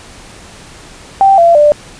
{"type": "tone with pitch steps", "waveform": "sine", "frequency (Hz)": [781, 679.9, 591.9], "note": ["G5", "F5", "D5"], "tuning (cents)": [-7, -47, 13], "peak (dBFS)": -3, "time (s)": [1.21, 1.72], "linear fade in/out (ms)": 0, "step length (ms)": 170, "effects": ["pink hiss -35 dBFS RMS until 1.99 s", "resampled to 22050 Hz"]}